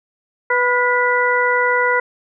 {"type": "harmonic tone with a mistuned harmonic", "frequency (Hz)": 493.9, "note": "B4", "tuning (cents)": 0, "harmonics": [1, 2, 3, 4], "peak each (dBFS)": [-19, -19, -19, -19], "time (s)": [0.5, 2], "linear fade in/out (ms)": 5, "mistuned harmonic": 3, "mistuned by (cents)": -45, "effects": []}